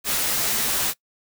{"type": "noise with comb filter", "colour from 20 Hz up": "white", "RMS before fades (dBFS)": -23, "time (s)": [0.04, 0.94], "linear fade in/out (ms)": 50, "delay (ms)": 11, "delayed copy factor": -0.55, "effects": ["noise-tail reverb RT60 0.1 s tail -22 dB re dry"]}